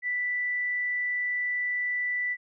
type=tone; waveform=sine; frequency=1975.5 Hz; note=B6; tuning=in tune; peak=-26 dBFS; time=0.02-2.37 s; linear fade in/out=50 ms; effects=none